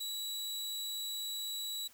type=tone; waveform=sawtooth; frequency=3912 Hz; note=B7; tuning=17 cents flat; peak=-34 dBFS; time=0-1.88 s; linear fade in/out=10 ms; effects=white hiss -61 dBFS RMS until 1.93 s